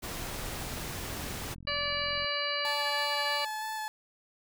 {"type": "noise", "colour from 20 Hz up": "pink", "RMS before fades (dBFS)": -38, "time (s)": [0.02, 1.55], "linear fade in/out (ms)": 20}
{"type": "click train", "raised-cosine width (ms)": 5, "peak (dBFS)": -36, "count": 84, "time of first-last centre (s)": [0.35, 2.245], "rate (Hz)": 43.8}
{"type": "harmonic tone", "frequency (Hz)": 579, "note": "D5", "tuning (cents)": -25, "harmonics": [1, 2, 3, 4, 5, 7, 8], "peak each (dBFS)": [-37, -37, -37, -37, -37, -37, -37], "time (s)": [1.67, 3.45], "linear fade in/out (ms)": 5}
{"type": "tone with vibrato", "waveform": "30% pulse", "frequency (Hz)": 867, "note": "A5", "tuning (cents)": -26, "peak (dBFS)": -31, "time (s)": [2.65, 3.88], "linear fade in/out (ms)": 0, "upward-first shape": "square", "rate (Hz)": 3.1, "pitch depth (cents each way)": 10}
{"effects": []}